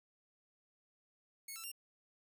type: tone with pitch steps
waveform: 5% pulse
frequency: 2194 / 1333 / 2780 Hz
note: C#7 / E6 / F7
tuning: -18 / +19 / -9 cents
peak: -35 dBFS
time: 1.48-1.717 s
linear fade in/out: 5 ms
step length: 79 ms
effects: none